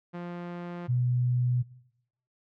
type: tone pair in turn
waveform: sawtooth / sine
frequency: 174.61 / 123.71 Hz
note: F3 / B2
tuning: 0 / +3 cents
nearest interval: tritone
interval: 597 cents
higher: first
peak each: -31 / -23 dBFS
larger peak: second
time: 0.13-0.88 / 0.88-1.63 s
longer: neither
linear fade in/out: 20 ms
effects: noise-tail reverb RT60 0.8 s tail -20 dB re dry + low-pass 2000 Hz 12 dB/octave